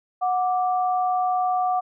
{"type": "tone pair together", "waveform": "sine", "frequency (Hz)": [734, 1172.3], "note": ["F#5", "D6"], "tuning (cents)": [-14, -3], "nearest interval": "minor sixth", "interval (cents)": 811, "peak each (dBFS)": [-20, -28], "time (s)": [0.21, 1.81], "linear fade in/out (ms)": 20, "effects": []}